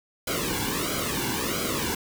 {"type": "noise with flanger", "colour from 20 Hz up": "pink", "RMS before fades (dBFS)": -28, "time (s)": [0.27, 1.95], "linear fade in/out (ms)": 5, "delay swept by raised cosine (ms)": [1.1, 1.62], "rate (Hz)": 1.5, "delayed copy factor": -0.85, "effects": []}